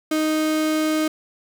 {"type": "tone", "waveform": "35% pulse", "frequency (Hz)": 311.1, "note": "D#4", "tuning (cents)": 0, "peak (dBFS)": -17, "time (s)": [0.11, 1.08], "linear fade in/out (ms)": 5, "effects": []}